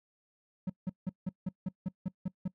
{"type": "tone bursts", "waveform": "triangle", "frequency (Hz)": 185, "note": "F#3", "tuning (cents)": 0, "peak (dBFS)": -28, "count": 10, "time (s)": [0.67, 2.48], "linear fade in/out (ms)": 5, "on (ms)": 28, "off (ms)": 170, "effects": ["noise-tail reverb RT60 0.1 s tail -22 dB re dry"]}